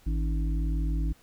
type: harmonic tone with a mistuned harmonic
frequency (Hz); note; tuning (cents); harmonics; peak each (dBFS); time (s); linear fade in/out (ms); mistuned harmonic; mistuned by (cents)
53; G#1; +36; 1 / 3 / 5 / 6; -25 / -35 / -39 / -41; 0.06-1.13; 10; 5; +77
effects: pink hiss -60 dBFS RMS until 1.22 s